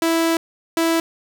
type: tone pair in turn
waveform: sawtooth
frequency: 329.6 / 329.6 Hz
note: E4 / E4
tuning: 0 / 0 cents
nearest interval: unison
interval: 0 cents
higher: neither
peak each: -12 dBFS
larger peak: neither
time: 0.02-0.37 / 0.77-1 s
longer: first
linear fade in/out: 2 ms
effects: none